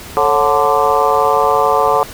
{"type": "harmonic tone with a mistuned harmonic", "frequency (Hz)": 146.83, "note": "D3", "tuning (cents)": 0, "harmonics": [3, 4, 5, 6, 7, 8], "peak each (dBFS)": [-17, -17, -17, -17, -17, -17], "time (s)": [0.17, 2.03], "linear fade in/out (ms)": 0, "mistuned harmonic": 4, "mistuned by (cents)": -110, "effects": ["pink hiss -32 dBFS RMS until 2.13 s"]}